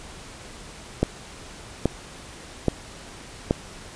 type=click train; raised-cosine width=2 ms; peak=-5 dBFS; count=4; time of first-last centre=1.03-3.509 s; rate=1.21 Hz; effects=pink hiss -42 dBFS RMS until 3.95 s + resampled to 22050 Hz